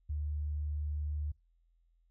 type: tone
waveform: sine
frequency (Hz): 74.5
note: D2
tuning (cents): +25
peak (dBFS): -33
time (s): 0.09-1.32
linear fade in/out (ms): 10
effects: noise-tail reverb RT60 0.2 s tail -21 dB re dry + added 42 Hz sine -67 dBFS peak until 2.1 s